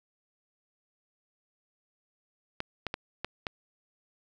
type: clicks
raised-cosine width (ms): 0.3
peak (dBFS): -16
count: 5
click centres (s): 2.604 / 2.867 / 2.941 / 3.246 / 3.468
effects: none